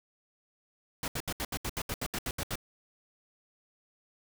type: noise bursts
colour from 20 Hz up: pink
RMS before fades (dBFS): -34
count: 13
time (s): 1.03-2.556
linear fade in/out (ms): 2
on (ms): 50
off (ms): 73
effects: none